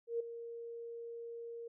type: tone with ADSR envelope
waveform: sine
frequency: 466.2 Hz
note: A#4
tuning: in tune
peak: -31 dBFS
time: 0.07-1.68 s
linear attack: 130 ms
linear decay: 7 ms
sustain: -12 dB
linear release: 6 ms
effects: none